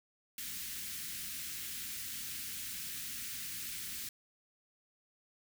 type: band-stop noise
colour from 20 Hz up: white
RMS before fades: -42 dBFS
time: 0.38-4.09 s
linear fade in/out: 2 ms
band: 280 to 1600 Hz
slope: 24 dB/octave
effects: none